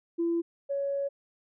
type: tone pair in turn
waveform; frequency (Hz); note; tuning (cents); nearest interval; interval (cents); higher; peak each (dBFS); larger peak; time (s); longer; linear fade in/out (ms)
sine; 337.5 / 558.5; E4 / C#5; +41 / +13; major sixth; 872; second; -24 / -27; first; 0.18-0.42 / 0.69-1.09; second; 20
effects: tanh soft clip ceiling -20 dBFS